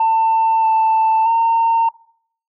sine tone with pitch steps, 895 / 886 / 914 Hz, A5 / A5 / A#5, +29 / +12 / -34 cents, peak -10 dBFS, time 0-1.89 s, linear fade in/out 5 ms, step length 630 ms, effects noise-tail reverb RT60 0.6 s tail -23 dB re dry + tanh soft clip ceiling -9 dBFS

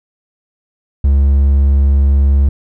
triangle tone, 69.4 Hz, C#2, 3 cents sharp, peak -5 dBFS, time 1.04-2.49 s, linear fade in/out 5 ms, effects none

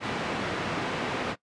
pink band-pass noise, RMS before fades -31 dBFS, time 0-1.36 s, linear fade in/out 50 ms, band 170 to 2700 Hz, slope 12 dB/octave, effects noise-tail reverb RT60 0.1 s tail -19 dB re dry + resampled to 22050 Hz

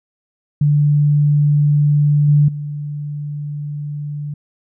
sine tone with level steps, 146.83 Hz, D3, in tune, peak -10 / -8 / -22 dBFS, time 0.61-4.34 s, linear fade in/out 5 ms, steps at 2.28 / 2.48 s, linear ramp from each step 5 ms, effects none

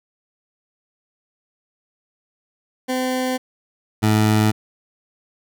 20% pulse tone pair in turn, 256.2 / 107.72 Hz, C4 / A2, -36 / -36 cents, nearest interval octave + minor third, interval 1500 cents, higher first, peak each -15 / -9 dBFS, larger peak second, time 2.88-3.38 / 4.02-4.52 s, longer neither, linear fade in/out 20 ms, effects none

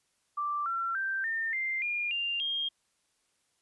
sine tone with pitch steps, 1174 / 1356.4 / 1567.1 / 1810.6 / 2092 / 2417 / 2792 / 3226 Hz, D6 / E6 / G6 / A6 / C7 / D7 / F7 / G7, -1 / +49 / -1 / +49 / -1 / +49 / -1 / +49 cents, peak -29 dBFS, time 0.37-2.69 s, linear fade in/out 10 ms, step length 290 ms, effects white hiss -74 dBFS RMS until 3.61 s + resampled to 24000 Hz

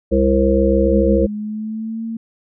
harmonic tone, 67 Hz, C2, 42 cents sharp, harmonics 1 / 3 / 5 / 7 / 8, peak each -18 / -18 / -18 / -18 / -18 dBFS, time 0.11-1.27 s, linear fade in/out 20 ms
sine tone with pitch glide, 207.7 to 226.5 Hz, G#3 to A#3, 0 to -50 cents, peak -22 dBFS, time 0.86-2.17 s, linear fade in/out 5 ms, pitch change +150 cents, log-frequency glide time 1.25-2.04 s
effects none

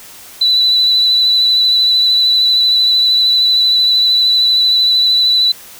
sine tone with vibrato, 3979 Hz, B7, 12 cents sharp, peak -8 dBFS, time 0.41-5.52 s, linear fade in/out 5 ms, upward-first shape sine, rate 13 Hz, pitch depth 22 cents each way, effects white hiss -36 dBFS RMS until 5.79 s

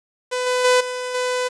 sawtooth tone with level steps, 501 Hz, B4, 25 cents sharp, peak -17 / -14 / -9 / -21 / -16 dBFS, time 0.31-1.49 s, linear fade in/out 20 ms, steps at 0.46 / 0.64 / 0.8 / 1.14 s, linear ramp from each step 10 ms, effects resampled to 22050 Hz + 7-bit

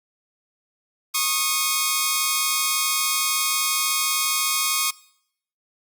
5% pulse tone pair together, 1096 / 1239.6 Hz, C#6 / D#6, -20 / -7 cents, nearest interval major second, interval 213 cents, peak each -11 dBFS, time 1.14-4.91 s, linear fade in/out 10 ms, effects noise-tail reverb RT60 0.7 s tail -22 dB re dry + Opus 48 kbps

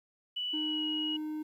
sine tone with pitch glide, 2960 to 2899 Hz, F#7 to F#7, 0 to -36 cents, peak -32 dBFS, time 0.36-1.17 s, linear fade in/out 10 ms, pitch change -36 cents, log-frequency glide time 0.52-0.85 s
triangle tone, 307.3 Hz, D#4, 21 cents flat, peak -32 dBFS, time 0.53-1.43 s, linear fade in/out 10 ms
effects 11-bit

